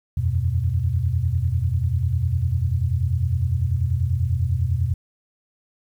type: chord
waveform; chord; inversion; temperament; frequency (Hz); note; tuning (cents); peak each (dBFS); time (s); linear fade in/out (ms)
sine; E suspended second; none; equal; 82.41 / 92.5 / 123.47; E2 / F#2 / B2; 0 / 0 / 0; -23; 0.17-4.94; 5
effects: 9-bit